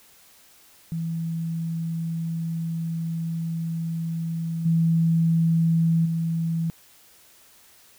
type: tone with level steps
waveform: sine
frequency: 164.81 Hz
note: E3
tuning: in tune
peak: -25 / -17 / -22 dBFS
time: 0.92-6.7 s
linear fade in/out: 0 ms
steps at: 4.65 / 6.05 s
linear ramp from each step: 10 ms
effects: white hiss -54 dBFS RMS until 7.98 s